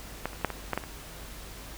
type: clicks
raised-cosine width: 0.5 ms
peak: -14 / -27 / -30 / -9 / -19 / -12 / -13 / -25 dBFS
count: 8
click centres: 0.256 / 0.332 / 0.413 / 0.447 / 0.503 / 0.733 / 0.776 / 0.838 s
effects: added 50 Hz sine -45 dBFS peak until 1.77 s + pink hiss -45 dBFS RMS until 1.77 s